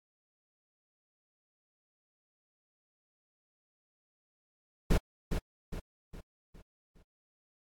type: noise with echo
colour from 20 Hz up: brown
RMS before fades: -24 dBFS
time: 4.9-4.98 s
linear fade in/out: 10 ms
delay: 410 ms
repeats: 5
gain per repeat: -7 dB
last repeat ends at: 7.03 s
effects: AAC 64 kbps